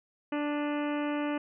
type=harmonic tone with a mistuned harmonic; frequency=293.6 Hz; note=D4; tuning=in tune; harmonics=1 / 2 / 3 / 4 / 5 / 6 / 7 / 8 / 9 / 10; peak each=-30 / -36 / -40 / -42 / -44 / -46 / -47 / -48 / -49 / -50 dBFS; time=0.32-1.38 s; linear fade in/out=5 ms; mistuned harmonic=8; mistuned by=+58 cents; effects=none